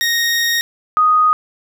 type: tone pair in turn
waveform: 20% pulse / sine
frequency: 1864.7 / 1244.5 Hz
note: A#6 / D#6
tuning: 0 / 0 cents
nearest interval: perfect fifth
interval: 700 cents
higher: first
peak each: -9 dBFS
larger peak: neither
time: 0.01-0.61 / 0.97-1.33 s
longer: first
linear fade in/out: 0 ms
effects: none